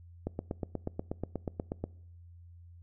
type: click train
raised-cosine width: 2 ms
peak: -20 dBFS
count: 14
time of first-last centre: 0.27-1.84 s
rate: 8.28 Hz
effects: noise-tail reverb RT60 0.7 s tail -23 dB re dry + added 86 Hz sine -50 dBFS peak until 2.82 s